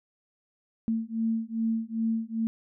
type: beating tone pair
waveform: sine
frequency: 224 / 226.5 Hz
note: A3 / A#3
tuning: +31 / -50 cents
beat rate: 2.5 Hz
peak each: -29 dBFS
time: 0.88-2.47 s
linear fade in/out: 0 ms
effects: none